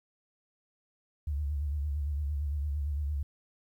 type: tone with vibrato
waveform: sine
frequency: 72.7 Hz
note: D2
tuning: 17 cents flat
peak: -29 dBFS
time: 1.27-3.23 s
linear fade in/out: 5 ms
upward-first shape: sine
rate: 8.8 Hz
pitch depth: 83 cents each way
effects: 11-bit